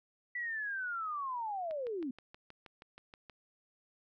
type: linear sweep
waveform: sine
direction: down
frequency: 1975.5 to 240.4 Hz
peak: -35 dBFS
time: 0.35-2.11 s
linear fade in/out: 5 ms
type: click train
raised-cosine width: 0.3 ms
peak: -35 dBFS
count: 11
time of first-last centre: 1.71-3.297 s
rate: 6.3 Hz
effects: none